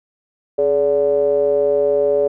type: ring-modulated tone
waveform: triangle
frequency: 76.8 Hz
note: D#2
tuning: 22 cents flat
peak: -8 dBFS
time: 0.58-2.28 s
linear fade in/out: 10 ms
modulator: 499 Hz
effects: none